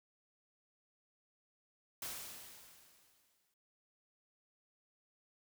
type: noise with exponential decay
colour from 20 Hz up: white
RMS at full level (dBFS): -42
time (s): 2.02-3.54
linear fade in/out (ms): 2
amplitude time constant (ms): 330
effects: none